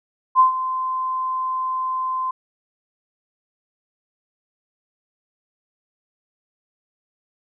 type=tone with ADSR envelope; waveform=sine; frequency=1035 Hz; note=C6; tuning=19 cents flat; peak=-8 dBFS; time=0.35-2.31 s; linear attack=46 ms; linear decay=120 ms; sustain=-13 dB; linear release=5 ms; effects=none